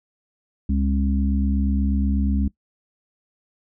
harmonic tone, 68.3 Hz, C#2, 25 cents flat, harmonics 1 / 3 / 4, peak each -20 / -23 / -28 dBFS, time 0.69-2.48 s, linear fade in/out 5 ms, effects noise-tail reverb RT60 0.1 s tail -20 dB re dry

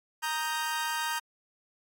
sawtooth chord, Eb major, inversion second, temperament equal, 932.3 / 1244.5 / 1568 Hz, Bb5 / Eb6 / G6, 0 / 0 / 0 cents, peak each -28 / -34 / -31 dBFS, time 0.22-1.2 s, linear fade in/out 20 ms, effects AAC 64 kbps

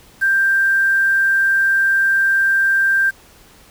sine tone with quantisation, 1580 Hz, G6, 13 cents sharp, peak -12 dBFS, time 0.21-3.11 s, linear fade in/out 20 ms, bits 6, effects pink hiss -47 dBFS RMS until 3.7 s

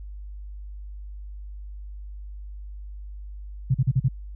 sine tone bursts, 130 Hz, C3, 11 cents flat, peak -16 dBFS, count 5, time 3.7-4.086 s, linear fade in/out 10 ms, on 46 ms, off 39 ms, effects added 50 Hz sine -35 dBFS peak until 4.35 s

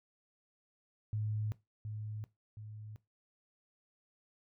sine tone with echo, 107 Hz, A2, 48 cents flat, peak -33 dBFS, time 1.13-1.52 s, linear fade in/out 0 ms, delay 720 ms, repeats 2, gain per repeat -6 dB, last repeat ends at 2.96 s, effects noise-tail reverb RT60 0.2 s tail -18 dB re dry

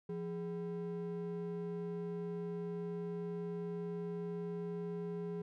triangle ring-modulated tone, 293.7 Hz, D4, in tune, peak -33 dBFS, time 0.09-5.42 s, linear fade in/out 5 ms, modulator 121 Hz, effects none

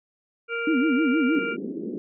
harmonic tone, 466.2 Hz, A#4, in tune, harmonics 1 / 3 / 5 / 6, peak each -30 / -29 / -32 / -40 dBFS, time 0.48-1.57 s, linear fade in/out 50 ms
sine tone with vibrato, 284.5 Hz, C#4, 45 cents sharp, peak -19 dBFS, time 0.67-1.39 s, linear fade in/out 5 ms, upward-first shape sine, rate 6.4 Hz, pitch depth 250 cents each way
white band-pass noise, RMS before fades -32 dBFS, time 1.35-1.98 s, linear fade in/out 0 ms, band 190 to 410 Hz, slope 48 dB/octave
effects none

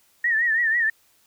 sine tone with vibrato, 1839 Hz, A#6, 24 cents flat, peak -18 dBFS, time 0.24-0.9 s, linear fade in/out 5 ms, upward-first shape triangle, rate 6.1 Hz, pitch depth 110 cents each way, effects white hiss -61 dBFS RMS until 1.26 s

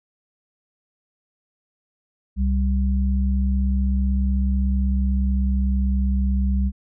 sine tone pair together, 65.5 / 196.28 Hz, C2 / G3, +2 / +2 cents, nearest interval octave + perfect fifth, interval 1900 cents, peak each -18 / -24 dBFS, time 2.36-6.72 s, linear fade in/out 50 ms, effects none

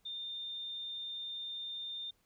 sine tone, 3615 Hz, A7, 46 cents sharp, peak -39 dBFS, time 0.05-2.11 s, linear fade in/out 10 ms, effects pink hiss -74 dBFS RMS until 2.25 s

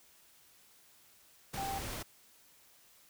sine tone in noise, 784 Hz, G5, in tune, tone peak -36 dBFS, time 1.57-1.79 s, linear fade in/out 10 ms, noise pink, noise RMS -41 dBFS, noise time 1.53-2.03 s, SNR +2 dB, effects white hiss -63 dBFS RMS until 3.09 s

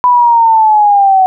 sine linear sweep, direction down, 996 to 746 Hz, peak -4 dBFS, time 0.04-1.26 s, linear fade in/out 0 ms, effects none

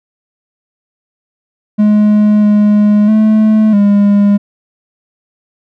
triangle tone with pitch steps, 210.2 / 208.5 / 216.4 / 203.1 Hz, G#3 / G#3 / A3 / G#3, +21 / +7 / -29 / -38 cents, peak -3 dBFS, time 1.78-4.38 s, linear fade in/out 20 ms, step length 650 ms, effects none

